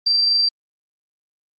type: tone with amplitude modulation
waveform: sine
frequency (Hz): 4700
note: D8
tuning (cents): +1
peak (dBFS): -13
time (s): 0.06-0.49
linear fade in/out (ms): 10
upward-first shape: sine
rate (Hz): 24.2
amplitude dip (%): 25
effects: Opus 24 kbps